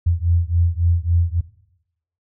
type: beating tone pair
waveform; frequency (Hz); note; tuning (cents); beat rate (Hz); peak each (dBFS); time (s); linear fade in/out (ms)
sine; 84 / 87.6; E2 / F2; +33 / +6; 3.6; -18; 0.06-1.41; 10
effects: noise-tail reverb RT60 0.8 s tail -17 dB re dry